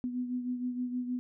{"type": "beating tone pair", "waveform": "sine", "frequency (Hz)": [247.7, 254.1], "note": ["B3", "B3"], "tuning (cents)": [5, 49], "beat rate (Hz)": 6.4, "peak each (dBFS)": [-32, -40], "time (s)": [0.04, 1.19], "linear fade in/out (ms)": 0, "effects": []}